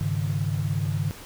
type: chord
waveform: sine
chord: Ab suspended fourth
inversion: none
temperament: equal with one note detuned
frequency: 101.22 / 138.59 / 155.56 Hz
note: Ab2 / Db3 / Eb3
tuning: -44 / 0 / 0 cents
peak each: -27 / -28 / -28 dBFS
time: 0.01-1.11 s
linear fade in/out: 0 ms
effects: pink hiss -43 dBFS RMS until 1.25 s